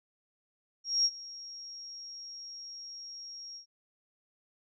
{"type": "tone with ADSR envelope", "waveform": "sine", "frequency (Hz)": 5588, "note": "F8", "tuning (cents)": 0, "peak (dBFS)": -22, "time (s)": [0.84, 3.66], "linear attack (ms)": 210, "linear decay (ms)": 48, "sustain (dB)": -20, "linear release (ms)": 100, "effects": []}